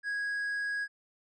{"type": "tone", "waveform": "triangle", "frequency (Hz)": 1654, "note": "G#6", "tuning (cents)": -8, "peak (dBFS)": -29, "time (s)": [0.03, 0.88], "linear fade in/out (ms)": 50, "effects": ["resampled to 22050 Hz"]}